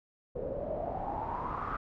pink noise with low-pass filter sweep, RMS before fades -36 dBFS, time 0.35-1.77 s, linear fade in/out 10 ms, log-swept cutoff 480 to 1300 Hz, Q 8.6, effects none

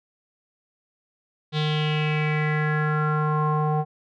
square tone with low-pass filter sweep, 152.5 Hz, D#3, 34 cents flat, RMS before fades -23 dBFS, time 1.52-3.85 s, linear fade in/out 50 ms, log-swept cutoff 3700 to 840 Hz, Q 5.1, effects none

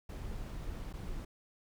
brown noise with dropouts, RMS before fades -41 dBFS, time 0.09-1.25 s, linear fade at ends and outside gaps 5 ms, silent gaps 0.929-0.936 s, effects none

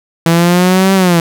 sawtooth linear two-way sweep, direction up then down, 164.81 to 194.4 to 164.81 Hz, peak -3 dBFS, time 0.26-1.2 s, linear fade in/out 2 ms, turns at 0.94 s, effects none

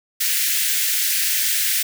white high-pass noise, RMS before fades -20 dBFS, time 0.2-1.83 s, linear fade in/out 10 ms, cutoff 1600 Hz, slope 48 dB/octave, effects none

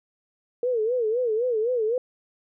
sine tone with vibrato, 466.2 Hz, A#4, in tune, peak -21 dBFS, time 0.63-1.98 s, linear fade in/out 2 ms, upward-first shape sine, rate 3.9 Hz, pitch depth 150 cents each way, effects none

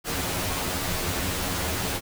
pink noise with comb filter, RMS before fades -28 dBFS, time 0.04-2.01 s, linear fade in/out 50 ms, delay 11 ms, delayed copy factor +0.8, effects none

